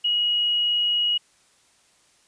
sine tone, 2899 Hz, F#7, 36 cents flat, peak -19 dBFS, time 0.04-1.18 s, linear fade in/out 10 ms, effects white hiss -60 dBFS RMS until 2.27 s + resampled to 22050 Hz

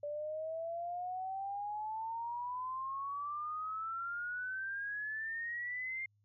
sine exponential sweep, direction up, 581 to 2120 Hz, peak -37 dBFS, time 0.03-6.06 s, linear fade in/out 5 ms, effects added 103 Hz sine -70 dBFS peak until 6.24 s

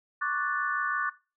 sine chord, D major seventh, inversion third, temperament equal, 1108.7 / 1174.7 / 1480 / 1760 Hz, C#6 / D6 / F#6 / A6, 0 / 0 / 0 / 0 cents, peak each -34 / -32 / -31 / -33 dBFS, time 0.21-1.1 s, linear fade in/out 10 ms, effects noise-tail reverb RT60 0.3 s tail -18 dB re dry

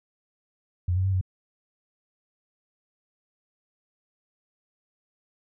sine tone with pitch steps, 88.9 / 93.5 / 96.1 / 93.1 Hz, F2 / F#2 / G2 / F#2, +31 / +19 / -34 / +11 cents, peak -21 dBFS, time 0.88-1.212 s, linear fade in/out 5 ms, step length 83 ms, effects none

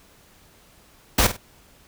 pink noise with echo, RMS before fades -17 dBFS, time 1.18-1.27 s, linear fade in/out 5 ms, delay 49 ms, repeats 2, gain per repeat -11 dB, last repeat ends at 1.368 s, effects pink hiss -54 dBFS RMS until 1.87 s

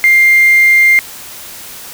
sine tone with quantisation, 2100 Hz, C7, 6 cents sharp, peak -4 dBFS, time 0.04-0.99 s, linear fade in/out 0 ms, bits 4, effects white hiss -30 dBFS RMS until 1.93 s

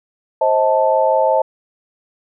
sine chord, A diminished, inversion first, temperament just, 528 / 633.6 / 880 Hz, C5 / Eb5 / A5, +16 / +31 / 0 cents, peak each -16 dBFS, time 0.41-1.42 s, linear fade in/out 5 ms, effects none

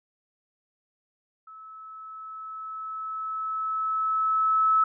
sine tone with level ramp, 1300 Hz, E6, 24 cents flat, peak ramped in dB -43 to -17 dBFS, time 1.47-4.84 s, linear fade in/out 5 ms, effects none

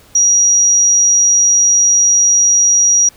sine tone, 5750 Hz, F8, 50 cents sharp, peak -7 dBFS, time 0.15-3.09 s, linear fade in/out 5 ms, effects pink hiss -45 dBFS RMS until 3.16 s

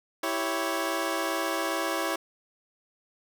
15% pulse chord, C# diminished, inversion first, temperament equal, 329.6 / 392 / 554.4 Hz, E4 / G4 / C#5, 0 / 0 / 0 cents, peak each -24 / -28 / -25 dBFS, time 0.23-2.16 s, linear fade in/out 5 ms, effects none

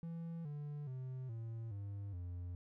triangle tone with pitch steps, 166.7 / 146.81 / 129.29 / 113.86 / 100.27 / 88.31 Hz, E3 / D3 / C3 / A#2 / G2 / F2, +20 / 0 / -20 / -40 / +40 / +20 cents, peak -40 dBFS, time 0.03-2.55 s, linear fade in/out 0 ms, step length 420 ms, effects none

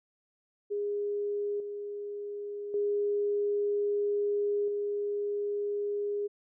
sine tone with level steps, 410.1 Hz, G#4, 22 cents flat, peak -29 / -35 / -26 / -29 dBFS, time 0.7-6.28 s, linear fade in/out 20 ms, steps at 1.6 / 2.74 / 4.68 s, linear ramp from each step 2 ms, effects none

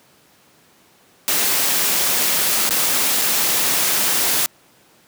white noise with dropouts, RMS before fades -18 dBFS, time 1.28-4.46 s, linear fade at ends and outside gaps 0 ms, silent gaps 2.692-2.708 / 3.215-3.219 s, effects pink hiss -53 dBFS RMS until 5.07 s + high-pass 150 Hz 12 dB/octave

